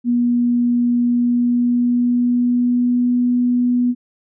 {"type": "tone with pitch glide", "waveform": "sine", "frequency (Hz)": [241.2, 245.3], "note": ["B3", "B3"], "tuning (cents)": [-41, -12], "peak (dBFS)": -13, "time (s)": [0.04, 3.95], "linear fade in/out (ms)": 50, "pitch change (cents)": 29, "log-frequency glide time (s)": [1.01, 3.15], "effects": []}